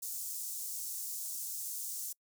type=high-pass noise; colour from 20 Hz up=pink; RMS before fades=-40 dBFS; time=0.02-2.13 s; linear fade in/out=10 ms; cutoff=6600 Hz; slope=24 dB/octave; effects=noise-tail reverb RT60 0.1 s tail -26 dB re dry